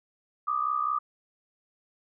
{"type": "tone pair together", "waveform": "sine", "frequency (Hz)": [1179.2, 1244], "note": ["D6", "D#6"], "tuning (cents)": [7, -1], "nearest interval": "minor second", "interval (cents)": 92, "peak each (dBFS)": [-28, -28], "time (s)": [0.47, 0.99], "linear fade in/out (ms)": 10, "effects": []}